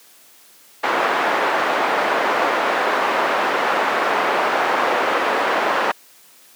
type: band-pass noise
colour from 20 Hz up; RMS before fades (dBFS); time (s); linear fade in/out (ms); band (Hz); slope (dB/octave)
pink; -19; 0.83-5.92; 10; 570 to 1600; 12
effects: white hiss -49 dBFS RMS until 6.55 s + high-pass 200 Hz 12 dB/octave